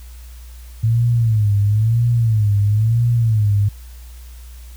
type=tone with vibrato; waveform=sine; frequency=110 Hz; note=A2; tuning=in tune; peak=-12 dBFS; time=0.83-3.69 s; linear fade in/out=10 ms; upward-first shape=sine; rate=1 Hz; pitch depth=140 cents each way; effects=added 60 Hz sine -34 dBFS peak until 4.76 s + white hiss -48 dBFS RMS until 4.76 s